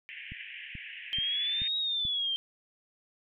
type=band-pass noise; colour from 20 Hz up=white; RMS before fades=-44 dBFS; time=0.09-1.68 s; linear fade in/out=0 ms; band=1700 to 3000 Hz; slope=96 dB/octave
type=click train; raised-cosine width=5 ms; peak=-30 dBFS; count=5; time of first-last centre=0.32-2.052 s; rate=2.31 Hz
type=exponential two-way sweep; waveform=sine; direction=up then down; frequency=3133 to 3816 to 3133 Hz; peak=-28 dBFS; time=1.13-2.36 s; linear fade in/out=0 ms; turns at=1.77 s
effects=none